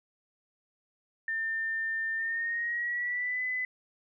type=tone with pitch glide; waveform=sine; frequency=1800 to 2009 Hz; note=A6 to B6; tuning=+39 to +29 cents; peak=-29 dBFS; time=1.28-3.65 s; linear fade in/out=2 ms; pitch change=+190 cents; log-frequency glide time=2.16-3.42 s; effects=none